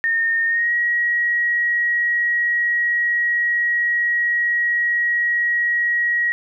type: tone with pitch glide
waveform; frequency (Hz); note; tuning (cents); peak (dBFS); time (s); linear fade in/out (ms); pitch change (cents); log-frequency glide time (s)
sine; 1831 to 1902.2; A#6 to A#6; -32 to +35; -16; 0.04-6.32; 0; +67; 0.47-0.73
effects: none